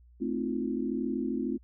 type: chord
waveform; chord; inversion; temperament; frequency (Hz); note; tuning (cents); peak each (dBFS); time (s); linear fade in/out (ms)
sine; F dominant seventh; first; equal with one note detuned; 220 / 261.6 / 316 / 349.2; A3 / C4 / Eb4 / F4; 0 / 0 / +27 / 0; -34 / -32 / -37 / -35; 0.2-1.58; 20
effects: added 60 Hz sine -54 dBFS peak until 1.63 s